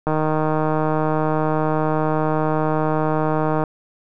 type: click train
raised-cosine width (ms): 1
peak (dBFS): -7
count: 554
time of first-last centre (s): 0.07-3.638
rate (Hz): 155
effects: none